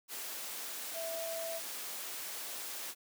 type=tone in noise; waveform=sine; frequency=659.3 Hz; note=E5; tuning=in tune; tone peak=-38 dBFS; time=0.93-1.61 s; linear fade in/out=50 ms; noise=white; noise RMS=-42 dBFS; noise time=0.08-2.95 s; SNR=+1 dB; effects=high-pass 300 Hz 12 dB/octave